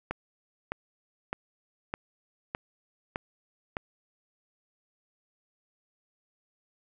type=click train; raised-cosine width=0.5 ms; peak=-16 dBFS; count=7; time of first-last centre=0.11-3.769 s; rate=1.64 Hz; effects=none